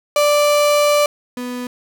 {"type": "tone pair in turn", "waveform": "35% pulse", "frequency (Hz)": [587.3, 247.4], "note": ["D5", "B3"], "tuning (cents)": [0, 3], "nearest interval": "octave + minor third", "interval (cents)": 1497, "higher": "first", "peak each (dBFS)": [-10, -22], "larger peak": "first", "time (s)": [[0.16, 1.06], [1.37, 1.67]], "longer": "first", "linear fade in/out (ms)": 2, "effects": []}